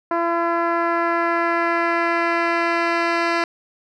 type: tone with low-pass filter sweep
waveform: 10% pulse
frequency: 338.4 Hz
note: E4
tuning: 45 cents sharp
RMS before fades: -20 dBFS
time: 0.11-3.44 s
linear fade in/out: 2 ms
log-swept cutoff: 1100 to 3700 Hz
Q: 1.2
effects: none